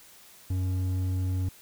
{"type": "tone with hard clipping", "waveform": "sine", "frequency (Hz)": 92.5, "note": "F#2", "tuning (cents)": 0, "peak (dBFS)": -27, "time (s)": [0.5, 1.49], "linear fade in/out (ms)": 5, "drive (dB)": 6, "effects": ["white hiss -53 dBFS RMS until 1.61 s"]}